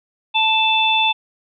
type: harmonic tone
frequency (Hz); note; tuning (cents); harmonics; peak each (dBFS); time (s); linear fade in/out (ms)
880; A5; 0; 1 / 3 / 4; -18 / -18 / -18; 0.34-1.13; 20
effects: none